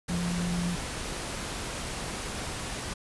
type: tone in noise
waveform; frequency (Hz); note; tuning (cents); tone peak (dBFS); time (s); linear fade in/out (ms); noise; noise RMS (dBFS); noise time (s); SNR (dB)
sine; 174.61; F3; 0; -28; 0.09-0.76; 10; pink; -35; 0.08-2.94; +4
effects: resampled to 24000 Hz